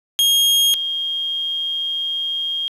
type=tone pair in turn; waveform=40% pulse / sine; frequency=3252 / 3233 Hz; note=G#7 / G#7; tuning=-37 / -47 cents; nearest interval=unison; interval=10 cents; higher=first; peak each=-12 / -20 dBFS; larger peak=first; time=0.19-0.74 / 0.74-2.68 s; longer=second; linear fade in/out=0 ms; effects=resampled to 32000 Hz + 8-bit